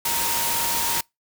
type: tone in noise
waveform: sine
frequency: 932.3 Hz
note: A#5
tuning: in tune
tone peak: -29 dBFS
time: 0.05-1.01 s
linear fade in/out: 5 ms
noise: white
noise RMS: -24 dBFS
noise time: 0.05-1.01 s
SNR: -8 dB
effects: noise-tail reverb RT60 0.2 s tail -26 dB re dry